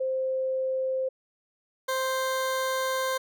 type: tone pair in turn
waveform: sine / 20% pulse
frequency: 523.3 / 523.3 Hz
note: C5 / C5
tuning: 0 / 0 cents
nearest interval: unison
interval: 0 cents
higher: neither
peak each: -25 / -21 dBFS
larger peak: second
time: 0-1.09 / 1.88-3.18 s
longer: second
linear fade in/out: 10 ms
effects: none